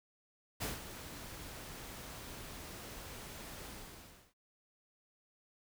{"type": "noise with ADSR envelope", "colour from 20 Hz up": "pink", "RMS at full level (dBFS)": -37, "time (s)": [0.6, 4.34], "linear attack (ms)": 19, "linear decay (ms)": 170, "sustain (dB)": -11, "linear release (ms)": 670, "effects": []}